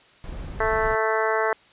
brown noise, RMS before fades -33 dBFS, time 0.24-0.95 s, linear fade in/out 0 ms
harmonic tone, 220 Hz, A3, in tune, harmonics 2 / 3 / 4 / 5 / 6 / 7 / 8 / 9, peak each -25 / -27 / -28 / -29 / -30 / -30 / -31 / -32 dBFS, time 0.6-1.53 s, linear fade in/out 2 ms
effects white hiss -54 dBFS RMS until 1.72 s + resampled to 8000 Hz

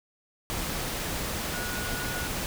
sine tone in noise, 1456 Hz, F#6, 28 cents flat, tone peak -36 dBFS, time 1.54-2.27 s, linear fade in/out 0 ms, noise pink, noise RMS -32 dBFS, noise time 0.5-2.46 s, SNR -7 dB, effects none

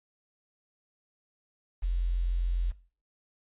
sine tone with quantisation, 43.65 Hz, F1, in tune, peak -25 dBFS, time 1.82-2.72 s, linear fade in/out 20 ms, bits 9, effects noise-tail reverb RT60 0.4 s tail -18 dB re dry + resampled to 8000 Hz

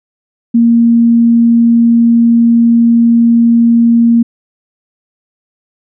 sine tone, 233.1 Hz, A#3, in tune, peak -4 dBFS, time 0.54-4.23 s, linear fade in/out 10 ms, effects none

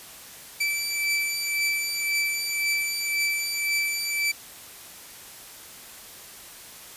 sawtooth beating tone pair, 2321 / 2322.9 Hz, D7 / D7, -21 / -20 cents, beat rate 1.9 Hz, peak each -27 / -22 dBFS, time 0.6-4.32 s, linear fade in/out 10 ms, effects white hiss -44 dBFS RMS until 6.96 s + resampled to 32000 Hz

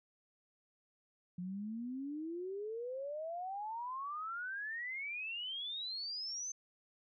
sine exponential sweep, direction up, 174.61 to 6300 Hz, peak -39 dBFS, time 1.38-6.52 s, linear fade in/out 5 ms, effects none

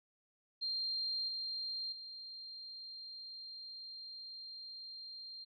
sine tone with level steps, 4186 Hz, C8, in tune, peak -35 / -38 / -46 dBFS, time 0.61-5.45 s, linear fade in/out 20 ms, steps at 1.28 / 1.92 s, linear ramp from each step 5 ms, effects none

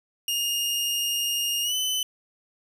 sawtooth tone with pitch glide, 2838 to 3024 Hz, F7 to F#7, +27 to +37 cents, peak -21 dBFS, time 0.28-2.03 s, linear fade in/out 2 ms, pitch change +110 cents, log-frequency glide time 1.63-1.75 s, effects none

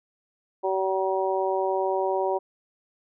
harmonic tone, 190.4 Hz, F#3, 50 cents sharp, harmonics 2 / 3 / 4 / 5, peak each -26 / -28 / -29 / -30 dBFS, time 0.63-2.39 s, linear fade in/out 20 ms, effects none

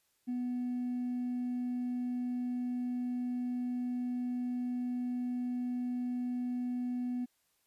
triangle tone with hard clipping, 246.9 Hz, B3, in tune, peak -32 dBFS, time 0.27-7.26 s, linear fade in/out 20 ms, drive 2 dB, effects white hiss -75 dBFS RMS until 7.66 s + resampled to 32000 Hz

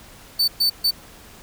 45% pulse tone bursts at uneven times, 4530 Hz, C#8, 37 cents sharp, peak -15 dBFS, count 3, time 0.39-0.48 / 0.6-0.7 / 0.84-0.91 s, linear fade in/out 10 ms, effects pink hiss -45 dBFS RMS until 1.42 s

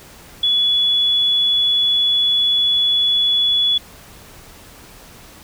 sine tone, 3408 Hz, G#7, 44 cents sharp, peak -13 dBFS, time 0.43-3.78 s, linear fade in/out 5 ms, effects pink hiss -42 dBFS RMS until 5.43 s

